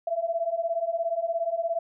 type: beating tone pair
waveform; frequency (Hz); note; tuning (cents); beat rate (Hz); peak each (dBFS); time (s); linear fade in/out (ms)
sine; 659 / 676; E5 / E5; -1 / +43; 17; -29 / -27; 0.07-1.79; 5
effects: none